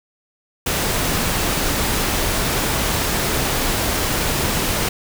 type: noise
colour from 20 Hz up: pink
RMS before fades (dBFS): -20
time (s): 0.66-4.89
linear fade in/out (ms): 5
effects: none